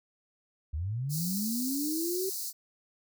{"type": "linear sweep", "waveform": "sine", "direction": "up", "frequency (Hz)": [69.3, 387.9], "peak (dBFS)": -30, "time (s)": [0.73, 2.3], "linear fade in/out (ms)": 10}
{"type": "high-pass noise", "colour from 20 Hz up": "white", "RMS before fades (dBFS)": -36, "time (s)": [1.09, 2.53], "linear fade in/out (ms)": 50, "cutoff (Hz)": 4100, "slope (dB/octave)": 96}
{"effects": []}